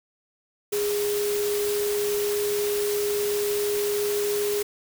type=tone in noise; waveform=sine; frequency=412.8 Hz; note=G#4; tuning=10 cents flat; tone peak=-23 dBFS; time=0.72-4.63 s; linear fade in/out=10 ms; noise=white; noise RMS=-32 dBFS; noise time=0.72-4.63 s; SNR=+6 dB; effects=none